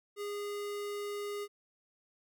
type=tone; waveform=square; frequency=410 Hz; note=G#4; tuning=22 cents flat; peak=-37 dBFS; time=0.16-1.48 s; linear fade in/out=50 ms; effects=none